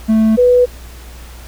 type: tone pair in turn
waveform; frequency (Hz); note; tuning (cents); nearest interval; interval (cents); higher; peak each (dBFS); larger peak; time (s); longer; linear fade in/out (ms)
triangle / sine; 220 / 493.9; A3 / B4; 0 / 0; octave + major second; 1400; second; -6; neither; 0.08-0.37 / 0.37-0.66; neither; 20
effects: added 60 Hz sine -32 dBFS peak until 1.47 s + pink hiss -39 dBFS RMS until 1.47 s